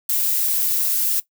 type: noise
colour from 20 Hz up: violet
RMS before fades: -20 dBFS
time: 0.09-1.2 s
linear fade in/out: 5 ms
effects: noise-tail reverb RT60 0.1 s tail -17 dB re dry